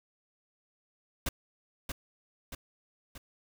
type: noise with echo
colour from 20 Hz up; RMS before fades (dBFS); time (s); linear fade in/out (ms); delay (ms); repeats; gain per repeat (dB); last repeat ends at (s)
pink; -31; 1.26-1.29; 5; 630; 3; -5; 3.18
effects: none